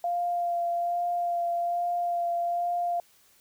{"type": "tone with vibrato", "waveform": "sine", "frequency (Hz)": 695, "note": "F5", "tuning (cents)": -9, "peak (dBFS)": -25, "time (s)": [0.04, 3], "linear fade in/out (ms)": 2, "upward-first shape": "sine", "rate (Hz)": 1.2, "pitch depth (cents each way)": 14, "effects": ["white hiss -61 dBFS RMS until 3.4 s"]}